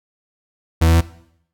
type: tone with pitch steps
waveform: 40% pulse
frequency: 81.5 / 82.49 / 83.5 Hz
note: E2 / E2 / E2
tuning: -19 / +2 / +23 cents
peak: -10 dBFS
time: 0.81-1.011 s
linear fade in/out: 10 ms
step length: 67 ms
effects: noise-tail reverb RT60 0.7 s tail -18 dB re dry